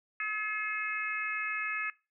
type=harmonic tone; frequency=427.4 Hz; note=G#4; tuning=50 cents sharp; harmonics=3 / 4 / 5 / 6; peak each=-39 / -35 / -36 / -38 dBFS; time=0.2-1.9 s; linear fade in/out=2 ms; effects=noise-tail reverb RT60 0.3 s tail -22 dB re dry